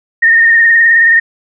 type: tone with vibrato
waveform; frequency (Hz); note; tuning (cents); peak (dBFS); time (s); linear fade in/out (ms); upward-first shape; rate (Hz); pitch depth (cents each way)
sine; 1837; A#6; -26; -4; 0.22-1.2; 10; triangle; 19; 48
effects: none